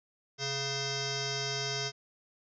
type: tone with frequency modulation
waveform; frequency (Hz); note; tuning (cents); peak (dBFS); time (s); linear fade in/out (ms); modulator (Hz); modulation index
sine; 2637; E7; 0; -31; 0.38-1.92; 50; 554; 6
effects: none